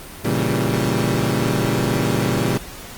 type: chord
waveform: 20% pulse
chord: A# diminished seventh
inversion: none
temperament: equal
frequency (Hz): 116.54 / 138.59 / 164.81 / 196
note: A#2 / C#3 / E3 / G3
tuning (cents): 0 / 0 / 0 / 0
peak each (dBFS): -17 / -18 / -20 / -19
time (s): 0.24-2.58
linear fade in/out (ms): 10
effects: pink hiss -36 dBFS RMS until 2.97 s + Opus 24 kbps